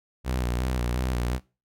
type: tone with vibrato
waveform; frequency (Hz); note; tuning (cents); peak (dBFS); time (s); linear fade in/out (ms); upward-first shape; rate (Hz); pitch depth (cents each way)
sawtooth; 61.74; B1; 0; -21; 0.24-1.4; 50; square; 2.8; 47
effects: noise-tail reverb RT60 0.3 s tail -21 dB re dry